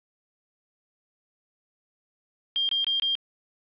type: tone bursts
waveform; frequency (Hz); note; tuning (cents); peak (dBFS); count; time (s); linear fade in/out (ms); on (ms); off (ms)
sine; 3200; G7; +35; -22; 4; 2.56-3.152; 0; 130; 24
effects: resampled to 8000 Hz + 10-bit